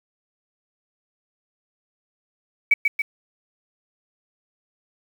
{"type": "tone with echo", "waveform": "sine", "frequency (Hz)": 2278, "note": "C#7", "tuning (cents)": 47, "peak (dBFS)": -11, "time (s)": [2.71, 2.74], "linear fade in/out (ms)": 5, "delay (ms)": 140, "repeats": 2, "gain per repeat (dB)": -4, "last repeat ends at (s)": 3.02, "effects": ["7-bit"]}